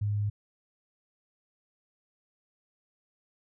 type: tone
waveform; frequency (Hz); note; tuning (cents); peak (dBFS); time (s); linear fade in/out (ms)
sine; 103.5; G#2; -5; -26; 0.01-0.3; 10
effects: none